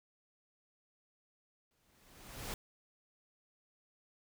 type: noise with exponential growth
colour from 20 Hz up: pink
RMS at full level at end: -40 dBFS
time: 1.71-2.54 s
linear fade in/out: 1 ms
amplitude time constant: 180 ms
effects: none